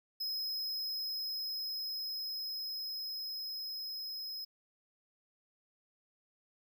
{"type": "tone with level ramp", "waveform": "square", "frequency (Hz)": 5110, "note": "D#8", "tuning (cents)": 45, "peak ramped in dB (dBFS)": [-35, -40], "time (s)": [0.2, 4.45], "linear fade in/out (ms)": 10, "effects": []}